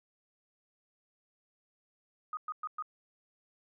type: tone bursts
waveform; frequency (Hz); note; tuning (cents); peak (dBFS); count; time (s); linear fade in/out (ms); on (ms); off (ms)
sine; 1244.5; D#6; 0; -34; 4; 2.33-2.824; 2; 41; 110
effects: none